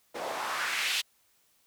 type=noise with band-pass filter sweep; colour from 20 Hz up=white; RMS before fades=-32 dBFS; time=0.14-1.02 s; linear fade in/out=20 ms; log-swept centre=510 to 3400 Hz; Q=1.9; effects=white hiss -68 dBFS RMS until 1.66 s